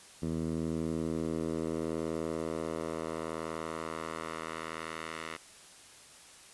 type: tone with band-pass filter sweep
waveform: 10% pulse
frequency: 80.7 Hz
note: E2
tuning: 36 cents flat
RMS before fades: -36 dBFS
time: 0.22-5.37 s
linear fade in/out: 10 ms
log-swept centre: 200 to 2000 Hz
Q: 0.97
effects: white hiss -54 dBFS RMS until 6.53 s + resampled to 24000 Hz